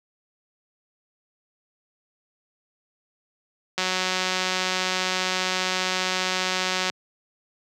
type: click train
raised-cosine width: 0.2 ms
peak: -7 dBFS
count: 578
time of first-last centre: 3.78-6.899 s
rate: 185 Hz
effects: high-pass 150 Hz 12 dB/octave